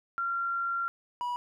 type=tone pair in turn; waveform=sine / triangle; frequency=1377 / 973.7 Hz; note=F6 / B5; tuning=-25 / -25 cents; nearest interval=tritone; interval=600 cents; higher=first; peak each=-28 dBFS; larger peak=neither; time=0.18-0.88 / 1.21-1.36 s; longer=first; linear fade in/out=0 ms; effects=none